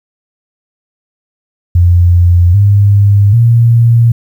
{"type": "tone with pitch steps", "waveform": "sine", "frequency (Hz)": [87.6, 101.21, 116.93], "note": ["F2", "G#2", "A#2"], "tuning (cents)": [6, -44, 6], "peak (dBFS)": -3, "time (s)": [1.75, 4.12], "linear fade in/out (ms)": 5, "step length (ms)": 790, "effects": ["7-bit"]}